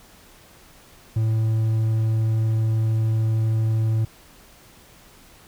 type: tone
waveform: triangle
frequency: 110.9 Hz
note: A2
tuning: 14 cents sharp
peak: -16 dBFS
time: 1.16-4.05 s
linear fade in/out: 5 ms
effects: pink hiss -50 dBFS RMS until 5.47 s